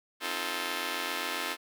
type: chord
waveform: 5% pulse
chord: F dominant seventh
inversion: second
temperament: just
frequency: 261.9 / 314.3 / 349.2 / 436.5 Hz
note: C4 / Eb4 / F4 / A4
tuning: +2 / +18 / 0 / -14 cents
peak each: -28 / -27 / -27 / -26 dBFS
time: 0.2-1.57 s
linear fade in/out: 50 ms
effects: none